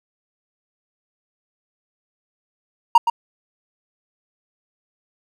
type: tone with echo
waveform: triangle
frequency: 934 Hz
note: A#5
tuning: 3 cents sharp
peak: -4 dBFS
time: 2.95-2.98 s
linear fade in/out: 5 ms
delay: 120 ms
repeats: 1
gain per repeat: -9 dB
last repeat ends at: 3.1 s
effects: none